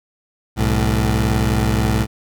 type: tone pair together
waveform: 20% pulse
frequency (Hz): 63.61 / 108.5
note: C2 / A2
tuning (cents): -48 / -24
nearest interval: major sixth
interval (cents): 924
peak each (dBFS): -13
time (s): 0.56-2.07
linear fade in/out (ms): 50
effects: none